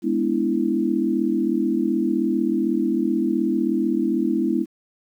sine chord, E dominant seventh, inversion first, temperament equal, 207.7 / 246.9 / 293.7 / 329.6 Hz, G#3 / B3 / D4 / E4, 0 / 0 / 0 / 0 cents, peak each -25 / -24 / -26 / -22 dBFS, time 0.02-4.66 s, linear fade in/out 50 ms, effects 9-bit

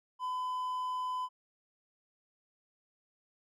triangle tone, 1009 Hz, B5, 37 cents sharp, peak -31 dBFS, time 0.19-1.29 s, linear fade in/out 50 ms, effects none

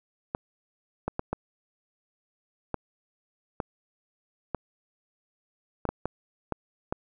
clicks, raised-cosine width 1 ms, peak -14 dBFS, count 12, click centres 0.349 / 1.08 / 1.194 / 1.33 / 2.743 / 3.602 / 4.547 / 5.853 / 5.89 / 6.056 / 6.523 / 6.925 s, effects none

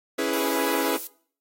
sawtooth chord, C# minor seventh, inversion none, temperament equal, 277.2 / 329.6 / 415.3 / 493.9 Hz, C#4 / E4 / G#4 / B4, 0 / 0 / 0 / 0 cents, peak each -25 dBFS, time 0.18-0.97 s, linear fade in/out 10 ms
violet noise, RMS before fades -33 dBFS, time 0.33-1.07 s, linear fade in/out 0 ms
effects noise-tail reverb RT60 0.5 s tail -21 dB re dry + AAC 48 kbps

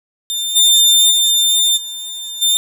sawtooth tone with level steps, 3602 Hz, A7, 40 cents sharp, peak -15 / -5 / -8 / -22 / -8 dBFS, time 0.3-2.57 s, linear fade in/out 0 ms, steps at 0.55 / 1.1 / 1.76 / 2.41 s, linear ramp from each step 20 ms, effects 7-bit

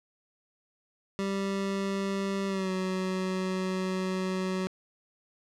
25% pulse tone with pitch glide, 196 to 186.93 Hz, G3 to F#3, 0 to +18 cents, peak -25 dBFS, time 1.19-4.67 s, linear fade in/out 0 ms, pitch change -82 cents, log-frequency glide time 2.47-2.71 s, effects low-pass 7000 Hz 12 dB/octave + 10-bit

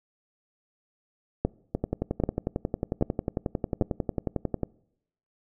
two click trains, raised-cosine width 2 ms, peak -13 / -9 dBFS, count 33 / 4, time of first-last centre 1.75-4.633 / 1.45-3.812 s, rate 11.1 / 1.27 Hz, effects noise-tail reverb RT60 0.8 s tail -25 dB re dry

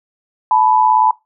sine tone pair together, 870.3 / 987.8 Hz, A5 / B5, -19 / 0 cents, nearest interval major second, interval 219 cents, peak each -12 dBFS, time 0.51-1.11 s, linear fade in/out 2 ms, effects noise-tail reverb RT60 0.2 s tail -20 dB re dry

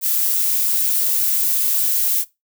violet noise with amplitude modulation, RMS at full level -17 dBFS, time 0.01-2.25 s, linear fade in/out 50 ms, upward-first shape sine, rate 181 Hz, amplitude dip 25%, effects noise-tail reverb RT60 0.2 s tail -19 dB re dry

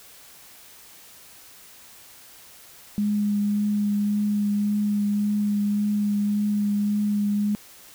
sine tone with vibrato, 206.4 Hz, G#3, 10 cents flat, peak -20 dBFS, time 2.98-7.55 s, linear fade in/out 0 ms, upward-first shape triangle, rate 1.8 Hz, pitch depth 15 cents each way, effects white hiss -48 dBFS RMS until 7.94 s

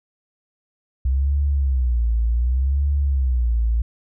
sine tone with vibrato, 63.6 Hz, C2, 48 cents flat, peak -16 dBFS, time 1.05-3.82 s, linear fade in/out 5 ms, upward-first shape sine, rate 0.67 Hz, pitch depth 200 cents each way, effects none

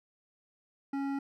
sine tone with hard clipping, 276.5 Hz, C#4, 4 cents flat, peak -33 dBFS, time 0.93-1.19 s, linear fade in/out 5 ms, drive 12 dB, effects none

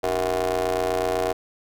25% pulse ring-modulated tone, 88 Hz, F2, 14 cents sharp, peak -15 dBFS, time 0.03-1.33 s, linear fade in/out 10 ms, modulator 558 Hz, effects none

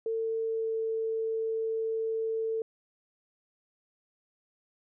sine tone with pitch glide, 449.4 to 446.6 Hz, A4 to A4, +37 to +26 cents, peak -28 dBFS, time 0.06-2.62 s, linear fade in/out 2 ms, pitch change -11 cents, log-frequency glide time 0.41-0.73 s, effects none

